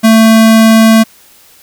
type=tone; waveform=square; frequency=222.8 Hz; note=A3; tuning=22 cents sharp; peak=-3 dBFS; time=0.03-1.04 s; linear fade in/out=20 ms; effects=white hiss -42 dBFS RMS until 1.62 s